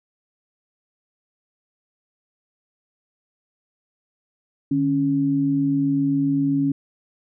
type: tone pair together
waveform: sine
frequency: 149.78 / 277.4 Hz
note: D3 / C#4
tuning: +34 / +1 cents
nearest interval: major seventh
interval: 1067 cents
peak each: -25 / -18 dBFS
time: 4.71-6.72 s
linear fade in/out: 5 ms
effects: none